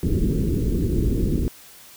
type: low-pass noise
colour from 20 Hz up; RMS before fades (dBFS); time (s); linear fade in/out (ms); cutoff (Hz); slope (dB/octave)
pink; -21; 0.03-1.48; 0; 420; 48
effects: white hiss -46 dBFS RMS until 1.96 s